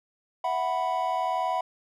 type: chord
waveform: triangle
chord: E suspended second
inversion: none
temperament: equal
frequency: 659.3 / 740 / 987.8 Hz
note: E5 / F#5 / B5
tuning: 0 / 0 / 0 cents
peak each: -30 / -26 / -27 dBFS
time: 0.44-1.61 s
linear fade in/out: 5 ms
effects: none